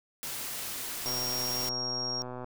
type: noise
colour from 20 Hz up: white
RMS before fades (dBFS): -37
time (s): 0.23-1.69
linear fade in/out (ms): 0
type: click train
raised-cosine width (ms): 1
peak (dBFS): -26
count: 174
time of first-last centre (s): 1.06-2.444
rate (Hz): 125
type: tone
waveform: sine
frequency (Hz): 5580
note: F8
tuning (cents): -2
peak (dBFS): -31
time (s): 1.06-2.22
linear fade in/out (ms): 0
effects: none